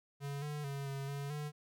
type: tone with pitch steps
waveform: square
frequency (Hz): 141.1 / 148.4 / 139.4 / 137.6 / 140.9 / 148.7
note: C#3 / D3 / C#3 / C#3 / C#3 / D3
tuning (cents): +31 / +18 / +10 / -12 / +29 / +22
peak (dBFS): -39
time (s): 0.2-1.52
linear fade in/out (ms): 50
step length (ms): 220
effects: none